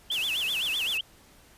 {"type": "tone with vibrato", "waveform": "sine", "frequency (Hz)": 3000, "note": "F#7", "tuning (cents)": 23, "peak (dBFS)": -26, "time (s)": [0.1, 1.01], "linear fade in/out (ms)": 5, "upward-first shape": "sine", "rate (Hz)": 7.8, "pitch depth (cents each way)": 280}
{"type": "noise", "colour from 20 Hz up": "white", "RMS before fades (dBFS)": -39, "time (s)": [0.11, 0.98], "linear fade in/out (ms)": 10}
{"effects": ["pink hiss -56 dBFS RMS until 1.57 s", "resampled to 32000 Hz"]}